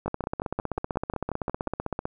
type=two click trains; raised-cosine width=1 ms; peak=-14 / -16 dBFS; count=32 / 10; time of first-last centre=0.08-2.055 / 0.06-1.676 s; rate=15.7 / 5.57 Hz; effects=none